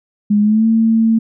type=tone with pitch glide; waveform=sine; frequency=207.3 to 224.8 Hz; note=G#3 to A3; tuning=-3 to +37 cents; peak=-9 dBFS; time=0.3-1.19 s; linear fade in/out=10 ms; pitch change=+140 cents; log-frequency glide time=0.41-0.66 s; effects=none